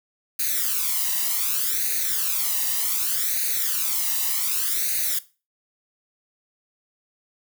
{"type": "noise with flanger", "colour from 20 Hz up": "blue", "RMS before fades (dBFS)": -24, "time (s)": [0.39, 5.19], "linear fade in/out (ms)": 5, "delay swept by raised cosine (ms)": [0.46, 1.05], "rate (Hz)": 0.66, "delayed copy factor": 0.8, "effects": ["noise-tail reverb RT60 0.3 s tail -17 dB re dry"]}